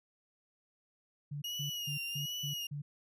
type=tone bursts; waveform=sine; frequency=145.2 Hz; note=D3; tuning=19 cents flat; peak=-37 dBFS; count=6; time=1.31-2.82 s; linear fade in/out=10 ms; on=110 ms; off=170 ms
type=tone with vibrato; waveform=35% pulse; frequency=2865 Hz; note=F7; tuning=44 cents sharp; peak=-35 dBFS; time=1.44-2.67 s; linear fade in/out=5 ms; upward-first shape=sine; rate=1.3 Hz; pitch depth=58 cents each way
effects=none